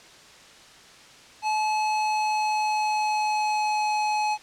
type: tone with pitch glide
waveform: square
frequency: 859 to 848.2 Hz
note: A5 to G#5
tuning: -42 to +36 cents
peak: -23 dBFS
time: 1.42-4.38 s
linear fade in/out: 50 ms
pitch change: -22 cents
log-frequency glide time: 1.58-3.92 s
effects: white hiss -49 dBFS RMS until 4.42 s + low-pass 6000 Hz 12 dB/octave